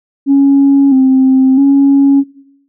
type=tone with vibrato; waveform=sine; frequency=270 Hz; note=C#4; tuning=45 cents flat; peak=-3 dBFS; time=0.26-2.24 s; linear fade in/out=50 ms; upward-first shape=square; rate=0.76 Hz; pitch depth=46 cents each way; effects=noise-tail reverb RT60 0.7 s tail -18 dB re dry + tanh soft clip ceiling -1 dBFS